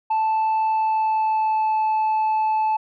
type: tone with pitch glide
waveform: sine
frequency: 878 to 869.9 Hz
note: A5 to A5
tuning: -4 to -20 cents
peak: -15 dBFS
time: 0.1-2.77 s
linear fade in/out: 10 ms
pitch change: -16 cents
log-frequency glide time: 0.68-1.77 s
effects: tanh soft clip ceiling -17 dBFS